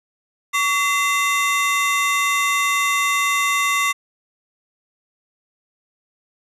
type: ring-modulated tone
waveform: 35% pulse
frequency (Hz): 1590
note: G6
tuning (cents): +24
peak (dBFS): -12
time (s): 0.53-3.93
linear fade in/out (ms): 20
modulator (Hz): 459
effects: low-pass 12000 Hz 12 dB/octave